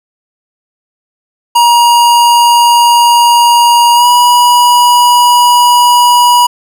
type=tone with pitch glide; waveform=square; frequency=950 to 970.5 Hz; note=A#5 to B5; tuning=+33 to -31 cents; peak=-4 dBFS; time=1.55-6.47 s; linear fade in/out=10 ms; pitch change=+36 cents; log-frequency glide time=3.94-4.06 s; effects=none